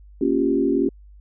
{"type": "chord", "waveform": "sine", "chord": "G half-diminished seventh", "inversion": "first", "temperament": "equal", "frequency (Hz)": [233.1, 277.2, 349.2, 392], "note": ["Bb3", "Db4", "F4", "G4"], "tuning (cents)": [0, 0, 0, 0], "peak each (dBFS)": [-26, -20, -23, -23], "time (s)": [0.21, 0.89], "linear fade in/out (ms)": 5, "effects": ["added 50 Hz sine -43 dBFS peak until 1.2 s"]}